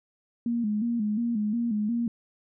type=tone with vibrato; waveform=sine; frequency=222.6 Hz; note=A3; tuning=20 cents sharp; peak=-24 dBFS; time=0.46-2.08 s; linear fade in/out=2 ms; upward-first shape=square; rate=2.8 Hz; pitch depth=98 cents each way; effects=none